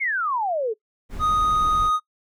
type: exponential sweep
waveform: sine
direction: down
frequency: 2240 to 419.2 Hz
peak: -21 dBFS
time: 0-0.74 s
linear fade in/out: 20 ms
type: noise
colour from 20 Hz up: brown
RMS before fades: -31 dBFS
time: 1.09-1.91 s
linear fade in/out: 50 ms
type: tone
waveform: triangle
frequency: 1244.5 Hz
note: D#6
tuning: in tune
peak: -16 dBFS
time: 1.19-2 s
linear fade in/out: 50 ms
effects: noise-tail reverb RT60 0.1 s tail -22 dB re dry